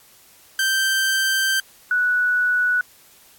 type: tone pair in turn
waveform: sawtooth / sine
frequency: 1563 / 1475.3 Hz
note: G6 / F#6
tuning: -6 / -5 cents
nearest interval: minor second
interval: 99 cents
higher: first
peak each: -14 / -16 dBFS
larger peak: first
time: 0.59-1.6 / 1.91-2.81 s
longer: first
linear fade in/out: 2 ms
effects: white hiss -51 dBFS RMS until 3.38 s + AAC 64 kbps